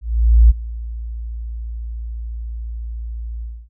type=tone with ADSR envelope; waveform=sine; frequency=57 Hz; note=A#1; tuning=38 cents flat; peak=-4 dBFS; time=0.01-3.69 s; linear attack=490 ms; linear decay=21 ms; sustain=-20 dB; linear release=260 ms; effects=none